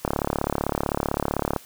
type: click train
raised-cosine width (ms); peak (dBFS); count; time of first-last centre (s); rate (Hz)
1; -8; 55; 0.05-1.563; 35.7
effects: white hiss -48 dBFS RMS until 1.65 s